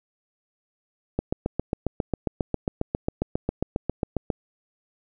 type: click train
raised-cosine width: 2 ms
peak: -10 dBFS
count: 24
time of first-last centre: 1.19-4.302 s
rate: 7.39 Hz
effects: none